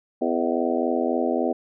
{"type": "harmonic tone with a mistuned harmonic", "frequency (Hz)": 83.6, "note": "E2", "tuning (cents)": 25, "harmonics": [3, 4, 5, 6, 7, 8, 9], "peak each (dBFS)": [-26, -27, -28, -29, -29, -30, -31], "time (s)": [0.21, 1.53], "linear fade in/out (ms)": 10, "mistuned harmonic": 7, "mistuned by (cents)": 66, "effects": []}